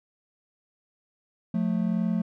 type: tone pair together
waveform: triangle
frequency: 178.53 / 220.5 Hz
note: F3 / A3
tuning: +38 / +4 cents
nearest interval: major third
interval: 366 cents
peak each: -24 dBFS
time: 1.54-2.22 s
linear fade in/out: 5 ms
effects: none